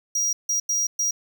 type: tone bursts at uneven times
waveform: square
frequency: 5730 Hz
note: F8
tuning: 44 cents sharp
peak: -21 dBFS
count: 4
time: 0.15-0.33 / 0.49-0.6 / 0.69-0.87 / 0.99-1.11 s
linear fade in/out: 5 ms
effects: none

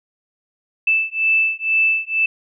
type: beating tone pair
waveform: sine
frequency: 2637 / 2639.1 Hz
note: E7 / E7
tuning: 0 / +1 cents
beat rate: 2.1 Hz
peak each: -18 dBFS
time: 0.87-2.26 s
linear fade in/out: 5 ms
effects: none

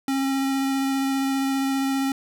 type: tone with vibrato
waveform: square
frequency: 270.5 Hz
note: C#4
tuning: 42 cents flat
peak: -22 dBFS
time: 0.08-2.12 s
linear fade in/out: 2 ms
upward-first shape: sine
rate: 15 Hz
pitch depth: 10 cents each way
effects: none

